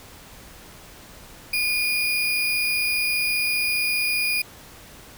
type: tone with sample-and-hold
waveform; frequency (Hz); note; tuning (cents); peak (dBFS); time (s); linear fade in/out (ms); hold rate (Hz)
sine; 2435; D#7; -38; -20; 1.53-4.42; 5; 7350
effects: pink hiss -45 dBFS RMS until 5.17 s